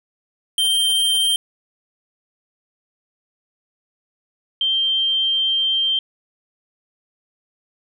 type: tone pair in turn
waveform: square / sine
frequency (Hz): 3152 / 3152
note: G7 / G7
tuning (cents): +9 / +9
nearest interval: unison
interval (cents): 0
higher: neither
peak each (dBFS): -16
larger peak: neither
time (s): 0.58-1.36 / 4.61-5.99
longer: second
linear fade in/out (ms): 2
effects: none